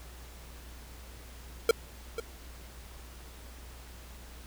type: tone with echo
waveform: square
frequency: 458.4 Hz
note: A#4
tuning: 29 cents flat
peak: -19 dBFS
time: 1.69-1.71 s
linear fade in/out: 2 ms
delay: 490 ms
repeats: 1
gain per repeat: -13 dB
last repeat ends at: 2.2 s
effects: added 60 Hz sine -47 dBFS peak until 4.46 s + pink hiss -52 dBFS RMS until 4.46 s